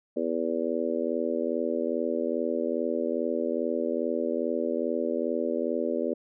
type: harmonic tone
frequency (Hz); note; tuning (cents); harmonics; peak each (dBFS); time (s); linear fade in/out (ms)
82.41; E2; 0; 3 / 4 / 5 / 6 / 7; -32 / -32 / -32 / -32 / -32; 0.16-6.14; 10
effects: none